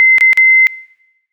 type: tone with dropouts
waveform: sine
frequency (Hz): 2066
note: C7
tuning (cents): -22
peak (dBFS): -4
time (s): 0-0.67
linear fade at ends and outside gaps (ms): 0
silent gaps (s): 0.183-0.209 / 0.331-0.374
effects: noise-tail reverb RT60 1.0 s tail -23 dB re dry